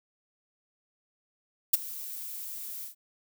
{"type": "noise with ADSR envelope", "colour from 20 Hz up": "violet", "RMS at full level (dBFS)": -18, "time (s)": [1.73, 2.95], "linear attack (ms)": 10, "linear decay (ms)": 18, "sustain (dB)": -21, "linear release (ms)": 110, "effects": []}